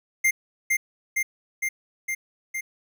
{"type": "tone with echo", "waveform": "square", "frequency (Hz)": 2100, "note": "C7", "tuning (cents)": 6, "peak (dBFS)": -18, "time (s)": [0.24, 0.31], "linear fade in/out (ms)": 10, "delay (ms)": 460, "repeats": 5, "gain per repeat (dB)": -2, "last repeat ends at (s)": 2.61, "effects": []}